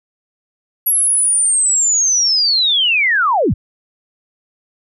sine linear sweep, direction down, 11450 to 45.87 Hz, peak -11 dBFS, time 0.86-3.54 s, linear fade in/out 10 ms, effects none

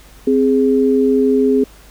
sine tone pair together, 261.6 / 415 Hz, C4 / G#4, 0 / -1 cents, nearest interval minor sixth, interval 799 cents, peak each -13 dBFS, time 0.27-1.64 s, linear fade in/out 5 ms, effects added 50 Hz sine -42 dBFS peak until 1.9 s + pink hiss -45 dBFS RMS until 1.9 s

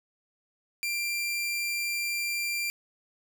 sawtooth tone, 2372 Hz, D7, 17 cents sharp, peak -25 dBFS, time 0.83-2.7 s, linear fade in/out 0 ms, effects none

